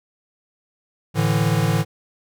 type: chord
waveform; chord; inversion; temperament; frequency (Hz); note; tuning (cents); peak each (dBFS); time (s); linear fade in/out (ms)
square; A suspended fourth; none; equal; 110 / 146.83 / 164.81; A2 / D3 / E3; 0 / 0 / 0; -22; 1.14-1.85; 50
effects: none